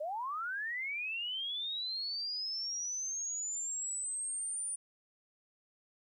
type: linear sweep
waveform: sine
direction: up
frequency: 570 to 9397 Hz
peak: -35 dBFS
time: 0-4.76 s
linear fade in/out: 10 ms
effects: 12-bit